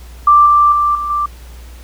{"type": "tone with level steps", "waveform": "sine", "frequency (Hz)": 1177, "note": "D6", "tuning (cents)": 3, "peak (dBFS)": [-4, -6, -10, -17, -13], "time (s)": [0.27, 1.26], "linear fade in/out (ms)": 5, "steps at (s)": [0.46, 0.72, 0.95, 1.1], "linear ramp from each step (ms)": 2, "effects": ["added 60 Hz sine -32 dBFS peak until 1.83 s", "pink hiss -43 dBFS RMS until 1.83 s"]}